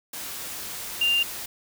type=tone in noise; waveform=sine; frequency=2794 Hz; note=F7; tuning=in tune; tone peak=-19 dBFS; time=1.01-1.23 s; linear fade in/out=5 ms; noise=white; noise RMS=-35 dBFS; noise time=0.13-1.46 s; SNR=+13 dB; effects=none